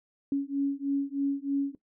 sine beating tone pair, 277.2 / 280.4 Hz, C#4 / C#4, 0 / +20 cents, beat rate 3.2 Hz, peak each -29 dBFS, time 0.32-1.75 s, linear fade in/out 2 ms, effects noise-tail reverb RT60 0.1 s tail -17 dB re dry

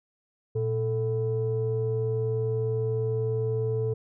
sine tone pair together, 116.82 / 440 Hz, A#2 / A4, +4 / 0 cents, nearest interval octave + major seventh, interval 2296 cents, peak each -26 dBFS, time 0.55-3.94 s, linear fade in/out 10 ms, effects tanh soft clip ceiling -19 dBFS

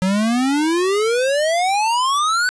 square exponential sweep, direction up, 182.5 to 1521 Hz, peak -16 dBFS, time 0.02-2.49 s, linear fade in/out 0 ms, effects resampled to 22050 Hz + 7-bit

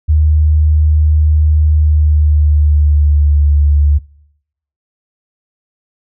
sine tone with pitch glide, 76.6 to 72.89 Hz, D#2 to D2, -27 to -12 cents, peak -6 dBFS, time 0.08-3.99 s, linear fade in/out 20 ms, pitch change -85 cents, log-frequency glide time 1.69-3.49 s, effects noise-tail reverb RT60 0.8 s tail -24 dB re dry

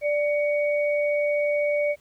sine tone pair together, 587.3 / 2242 Hz, D5 / C#7, 0 / +19 cents, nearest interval octave + major seventh, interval 2319 cents, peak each -21 / -29 dBFS, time 0.01-1.96 s, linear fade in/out 50 ms, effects pink hiss -60 dBFS RMS until 2 s

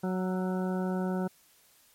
harmonic tone with a mistuned harmonic, 185 Hz, F#3, in tune, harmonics 1 / 2 / 3 / 4 / 5 / 7 / 8, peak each -29 / -35 / -39 / -41 / -43 / -46 / -47 dBFS, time 0.03-1.28 s, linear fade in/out 10 ms, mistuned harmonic 7, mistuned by +38 cents, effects white hiss -62 dBFS RMS until 1.94 s + MP3 64 kbps

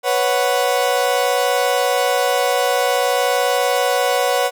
35% pulse chord, B suspended second, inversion none, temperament equal, 493.9 / 554.4 / 740 Hz, B4 / C#5 / F#5, 0 / 0 / 0 cents, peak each -18 dBFS, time 0.03-4.51 s, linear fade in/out 50 ms, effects none

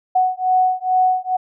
sine beating tone pair, 740 / 742.3 Hz, F#5 / F#5, 0 / +5 cents, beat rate 2.3 Hz, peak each -17 dBFS, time 0.15-1.37 s, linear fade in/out 10 ms, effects none

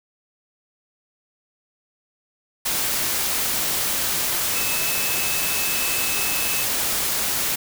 sine tone in noise, 2600 Hz, E7, 24 cents flat, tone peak -29 dBFS, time 4.55-6.64 s, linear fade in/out 10 ms, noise white, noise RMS -23 dBFS, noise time 2.65-7.56 s, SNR -9 dB, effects none

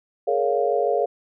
sine chord, Bb minor seventh, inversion third, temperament just, 419.5 / 466.2 / 559.4 / 699.2 Hz, Ab4 / Bb4 / Db5 / F5, +17 / 0 / +16 / +2 cents, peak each -24 dBFS, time 0.27-1.06 s, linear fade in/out 10 ms, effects none

